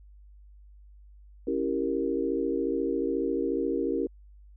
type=chord; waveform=sine; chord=C# diminished seventh; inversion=none; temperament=equal with one note detuned; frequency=275.4 / 329.6 / 392 / 466.2 Hz; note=C#4 / E4 / G4 / Bb4; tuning=-11 / 0 / 0 / 0 cents; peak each=-31 dBFS; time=1.47-4.07 s; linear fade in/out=5 ms; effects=added 50 Hz sine -49 dBFS peak until 4.56 s